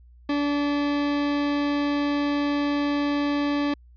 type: tone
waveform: 40% pulse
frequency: 288.7 Hz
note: D4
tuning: 30 cents flat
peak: -21 dBFS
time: 0.29-3.74 s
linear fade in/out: 5 ms
effects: added 60 Hz sine -48 dBFS peak until 3.96 s + resampled to 11025 Hz